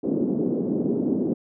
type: band-pass noise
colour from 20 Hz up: pink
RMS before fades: -24 dBFS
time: 0.03-1.34 s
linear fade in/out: 10 ms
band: 210 to 380 Hz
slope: 24 dB/octave
effects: none